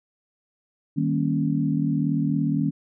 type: chord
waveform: sine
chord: Eb dominant seventh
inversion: none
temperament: equal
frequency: 155.56 / 196 / 233.1 / 277.2 Hz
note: Eb3 / G3 / Bb3 / Db4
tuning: 0 / 0 / 0 / 0 cents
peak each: -24 / -29 / -27 / -25 dBFS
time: 0.96-2.71 s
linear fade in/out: 20 ms
effects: none